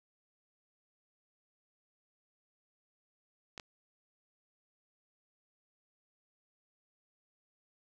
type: clicks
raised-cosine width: 0.2 ms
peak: -27 dBFS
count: 2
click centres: 3.578 / 3.598 s
effects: none